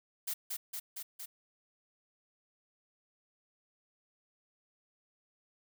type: noise with echo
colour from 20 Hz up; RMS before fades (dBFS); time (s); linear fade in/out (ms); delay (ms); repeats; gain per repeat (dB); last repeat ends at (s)
blue; -36; 0.27-0.34; 10; 230; 4; -2; 1.26
effects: none